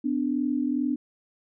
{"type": "tone pair together", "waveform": "sine", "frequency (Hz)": [251.3, 293.7], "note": ["B3", "D4"], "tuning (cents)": [30, 0], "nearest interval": "minor third", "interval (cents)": 270, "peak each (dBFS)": -26, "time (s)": [0.04, 0.96], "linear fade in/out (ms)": 10, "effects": []}